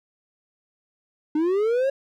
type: linear sweep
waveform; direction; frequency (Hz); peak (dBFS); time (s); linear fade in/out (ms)
triangle; up; 295.6 to 555; -17; 1.35-1.9; 5
effects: none